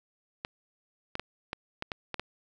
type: clicks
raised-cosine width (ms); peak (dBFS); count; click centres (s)
0.3; -17; 8; 0.449 / 1.154 / 1.196 / 1.531 / 1.824 / 1.918 / 2.143 / 2.196
effects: none